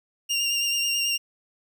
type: tone with vibrato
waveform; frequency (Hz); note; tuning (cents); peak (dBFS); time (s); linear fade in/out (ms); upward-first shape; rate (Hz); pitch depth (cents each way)
25% pulse; 2794; F7; 0; -19; 0.29-1.18; 20; sine; 9.2; 22
effects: none